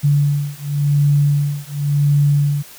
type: beating tone pair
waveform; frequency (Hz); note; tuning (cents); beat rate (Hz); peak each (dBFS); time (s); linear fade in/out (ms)
sine; 143.8 / 144.72; D3 / D3; -36 / -25; 0.92; -16; 0.03-2.63; 20
effects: white hiss -40 dBFS RMS until 2.78 s